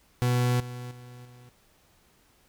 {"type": "tone with level steps", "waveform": "40% pulse", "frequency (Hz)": 123.3, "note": "B2", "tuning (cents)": -2, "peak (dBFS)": [-21, -35, -43, -48], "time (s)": [0.22, 1.49], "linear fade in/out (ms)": 0, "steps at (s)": [0.6, 0.91, 1.25], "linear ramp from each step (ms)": 2, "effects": ["pink hiss -63 dBFS RMS until 2.48 s"]}